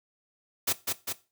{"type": "noise with echo", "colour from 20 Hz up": "white", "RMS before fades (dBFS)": -26, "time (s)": [0.67, 0.73], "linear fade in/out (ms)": 10, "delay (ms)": 200, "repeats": 2, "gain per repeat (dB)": -3, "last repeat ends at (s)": 1.13, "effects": ["noise-tail reverb RT60 0.3 s tail -17 dB re dry", "high-pass 60 Hz 12 dB/octave"]}